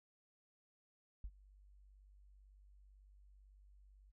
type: tone with ADSR envelope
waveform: sine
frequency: 49 Hz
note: G1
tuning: in tune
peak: -40 dBFS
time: 1.24-4.12 s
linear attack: 3 ms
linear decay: 56 ms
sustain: -21 dB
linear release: 26 ms
effects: none